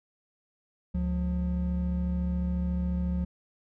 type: tone pair together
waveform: triangle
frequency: 71 / 178.91 Hz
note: C#2 / F3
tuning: +42 / +42 cents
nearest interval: octave + major third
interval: 1600 cents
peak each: -27 dBFS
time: 0.94-3.25 s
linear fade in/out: 10 ms
effects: none